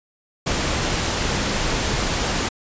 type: tone in noise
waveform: sine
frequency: 207.7 Hz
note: G#3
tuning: in tune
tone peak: -29 dBFS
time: 1.34-1.59 s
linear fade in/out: 10 ms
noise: pink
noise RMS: -22 dBFS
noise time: 0.46-2.49 s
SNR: -10 dB
effects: resampled to 16000 Hz